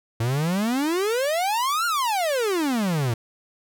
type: exponential two-way sweep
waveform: 45% pulse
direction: up then down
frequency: 110.3 to 1436 to 110.3 Hz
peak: -21 dBFS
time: 0.2-3.14 s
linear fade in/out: 5 ms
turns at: 1.86 s
effects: none